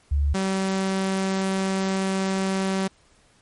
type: tone pair in turn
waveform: sine / sawtooth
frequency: 71.8 / 191.68 Hz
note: D2 / G3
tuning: -39 / -39 cents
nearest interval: octave + perfect fourth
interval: 1700 cents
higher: second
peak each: -18 / -18 dBFS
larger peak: neither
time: 0.11-0.34 / 0.34-2.88 s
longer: second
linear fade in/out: 10 ms
effects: pink hiss -59 dBFS RMS until 3.41 s + MP3 48 kbps